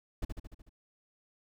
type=noise with echo; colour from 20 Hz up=brown; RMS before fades=-32 dBFS; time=0.22-0.25 s; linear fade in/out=5 ms; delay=74 ms; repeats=6; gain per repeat=-4 dB; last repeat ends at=0.694 s; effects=none